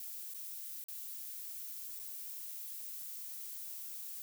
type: noise with dropouts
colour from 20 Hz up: violet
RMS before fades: -45 dBFS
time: 0-4.22 s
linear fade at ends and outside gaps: 1 ms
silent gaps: 0.338-0.345 / 0.84-0.884 / 1.993-1.997 s
effects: none